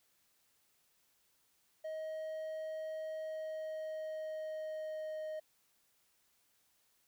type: tone with pitch glide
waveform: triangle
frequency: 630 to 622.4 Hz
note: D#5 to D#5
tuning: +21 to 0 cents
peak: -37 dBFS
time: 1.84-5.4 s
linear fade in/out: 10 ms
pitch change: -21 cents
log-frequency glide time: 3.18-5.23 s
effects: white hiss -74 dBFS RMS until 7.07 s